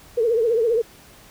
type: tone with vibrato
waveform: sine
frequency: 459.2 Hz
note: A#4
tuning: 26 cents flat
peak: -16 dBFS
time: 0.17-0.82 s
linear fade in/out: 10 ms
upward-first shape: triangle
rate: 15 Hz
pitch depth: 120 cents each way
effects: pink hiss -48 dBFS RMS until 1.3 s